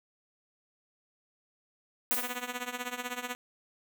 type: noise with exponential decay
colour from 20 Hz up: violet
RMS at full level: -27 dBFS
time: 2.11-2.55 s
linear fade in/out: 0 ms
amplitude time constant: 95 ms
type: tone with tremolo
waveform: 5% pulse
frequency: 246.9 Hz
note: B3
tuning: in tune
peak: -20 dBFS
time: 2.11-3.35 s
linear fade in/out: 0 ms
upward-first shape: triangle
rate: 16 Hz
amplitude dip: 90%
effects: none